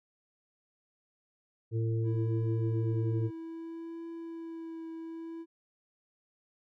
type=harmonic tone; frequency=113 Hz; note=A2; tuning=47 cents sharp; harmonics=1 / 3 / 4; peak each=-28 / -38 / -40 dBFS; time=1.71-3.31 s; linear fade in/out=50 ms
type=tone with vibrato; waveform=triangle; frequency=329.7 Hz; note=E4; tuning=in tune; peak=-37 dBFS; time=2.03-5.46 s; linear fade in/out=50 ms; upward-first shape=triangle; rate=0.61 Hz; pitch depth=19 cents each way
effects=none